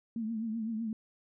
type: tone with vibrato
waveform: sine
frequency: 223.5 Hz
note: A3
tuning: 27 cents sharp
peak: -32 dBFS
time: 0.16-0.93 s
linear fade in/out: 2 ms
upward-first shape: triangle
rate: 7.9 Hz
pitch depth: 84 cents each way
effects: none